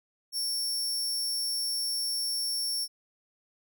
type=tone; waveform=sawtooth; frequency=5460 Hz; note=F8; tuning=40 cents flat; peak=-26 dBFS; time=0.32-2.88 s; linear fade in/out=50 ms; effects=none